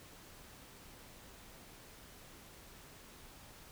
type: silence
effects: pink hiss -56 dBFS RMS until 3.71 s